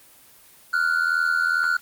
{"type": "tone pair together", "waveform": "triangle", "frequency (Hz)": [1399, 1481.2], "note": ["F6", "F#6"], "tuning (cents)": [3, 1], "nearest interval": "minor second", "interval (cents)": 98, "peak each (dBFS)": -20, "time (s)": [0.73, 1.77], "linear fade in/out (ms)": 5, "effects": ["white hiss -51 dBFS RMS until 1.81 s", "Opus 24 kbps"]}